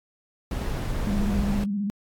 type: noise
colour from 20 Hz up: brown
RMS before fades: -27 dBFS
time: 0.51-1.64 s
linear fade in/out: 2 ms
type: tone with vibrato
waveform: sine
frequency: 202.3 Hz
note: G#3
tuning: 45 cents flat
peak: -24 dBFS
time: 1.07-1.9 s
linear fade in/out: 0 ms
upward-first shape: square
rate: 15 Hz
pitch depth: 48 cents each way
effects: AAC 64 kbps